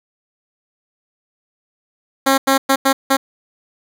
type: tone bursts at uneven times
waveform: 10% pulse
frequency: 270 Hz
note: C#4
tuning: 45 cents flat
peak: -3 dBFS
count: 5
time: 2.26-2.38 / 2.47-2.58 / 2.69-2.76 / 2.85-2.93 / 3.1-3.17 s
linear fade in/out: 10 ms
effects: none